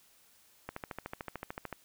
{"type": "click train", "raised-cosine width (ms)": 0.5, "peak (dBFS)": -23, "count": 15, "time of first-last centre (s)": [0.69, 1.727], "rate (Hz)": 13.5, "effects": ["white hiss -64 dBFS RMS until 1.84 s"]}